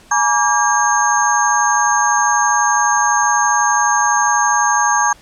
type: tone cluster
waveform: sine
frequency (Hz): 842 / 954 / 1159 / 1616 / 6420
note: G#5 / A#5 / D6 / G#6 / G8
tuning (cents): +24 / +40 / -23 / -48 / +40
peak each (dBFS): -18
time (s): 0.11-5.13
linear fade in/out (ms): 5
effects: pink hiss -46 dBFS RMS until 5.21 s + low-pass 10000 Hz 12 dB/octave